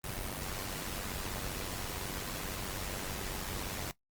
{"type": "noise with amplitude modulation", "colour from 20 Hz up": "pink", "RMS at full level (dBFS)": -36, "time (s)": [0.04, 3.91], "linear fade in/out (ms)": 0, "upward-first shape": "sine", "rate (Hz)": 94.9, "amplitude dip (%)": 65, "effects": ["noise-tail reverb RT60 0.1 s tail -18 dB re dry", "Opus 32 kbps"]}